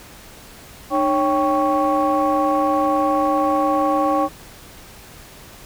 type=tone cluster; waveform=sine; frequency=303.1 / 553 / 786 / 1111 Hz; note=D#4 / C#5 / G5 / C#6; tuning=-45 / -4 / +4 / +4 cents; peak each=-20 dBFS; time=0.9-4.29 s; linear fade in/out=50 ms; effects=tanh soft clip ceiling -9 dBFS + pink hiss -42 dBFS RMS until 5.65 s